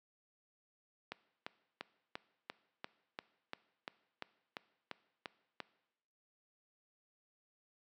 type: click train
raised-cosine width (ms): 0.3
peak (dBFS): -25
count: 14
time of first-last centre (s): 1.12-5.603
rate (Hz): 2.9
effects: noise-tail reverb RT60 0.9 s tail -19 dB re dry + high-pass 200 Hz 12 dB/octave